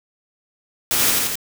white noise with echo, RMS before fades -19 dBFS, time 0.91-1.1 s, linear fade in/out 0 ms, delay 85 ms, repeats 3, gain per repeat -2 dB, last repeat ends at 1.355 s, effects none

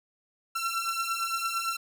sawtooth beating tone pair, 1347 / 1355.8 Hz, E6 / E6, +37 / +48 cents, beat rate 8.8 Hz, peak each -29 / -27 dBFS, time 0.55-1.77 s, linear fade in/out 10 ms, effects none

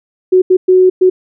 sine tone bursts at uneven times, 370 Hz, F#4, in tune, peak -4 dBFS, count 4, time 0.32-0.42 / 0.5-0.57 / 0.68-0.9 / 1.01-1.1 s, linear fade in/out 10 ms, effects none

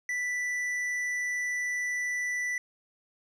triangle tone with tanh clipping, 1975.5 Hz, B6, in tune, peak -30 dBFS, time 0.09-2.58 s, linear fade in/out 2 ms, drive 12 dB, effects none

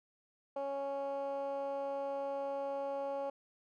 15% pulse tone with band-pass filter, 277.2 Hz, C#4, in tune, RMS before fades -38 dBFS, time 0.56-3.3 s, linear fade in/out 5 ms, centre 640 Hz, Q 4.6, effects none

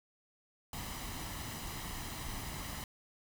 pink noise with comb filter, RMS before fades -42 dBFS, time 0.73-2.84 s, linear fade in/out 2 ms, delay 1 ms, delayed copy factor +0.5, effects none

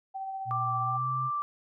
sine tone with tremolo, 772 Hz, G5, 27 cents flat, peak -32 dBFS, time 0.14-0.98 s, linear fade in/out 20 ms, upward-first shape sine, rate 15 Hz, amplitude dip 30%
sine tone with pitch glide, 120.1 to 130.22 Hz, B2 to C3, -48 to -8 cents, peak -34 dBFS, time 0.45-1.31 s, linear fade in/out 50 ms, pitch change +140 cents, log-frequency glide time 0.83-1.09 s
sine tone with vibrato, 1174 Hz, D6, 1 cent flat, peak -28 dBFS, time 0.51-1.42 s, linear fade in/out 0 ms, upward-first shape triangle, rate 3 Hz, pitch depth 9 cents each way
effects none

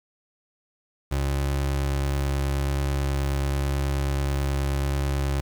30% pulse tone, 69.3 Hz, C#2, in tune, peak -20 dBFS, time 1.11-5.41 s, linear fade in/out 10 ms, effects 8-bit

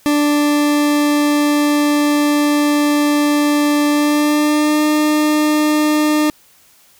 40% pulse tone with pitch glide, 293.7 to 302.7 Hz, D4 to D#4, 0 to -48 cents, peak -11 dBFS, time 0.06-6.3 s, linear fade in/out 0 ms, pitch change +52 cents, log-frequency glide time 3.9-4.85 s, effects white hiss -50 dBFS RMS until 6.99 s

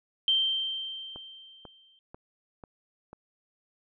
sine tone with exponential decay, 3136 Hz, G7, in tune, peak -20 dBFS, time 0.28-1.99 s, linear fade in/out 1 ms, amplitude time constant 370 ms
click train, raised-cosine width 1 ms, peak -30 dBFS, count 5, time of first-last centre 1.16-3.13 s, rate 2.03 Hz
effects none

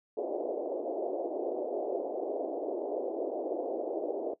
pink band-pass noise, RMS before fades -34 dBFS, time 0.17-4.34 s, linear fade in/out 5 ms, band 320 to 690 Hz, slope 48 dB/octave, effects noise-tail reverb RT60 0.1 s tail -17 dB re dry

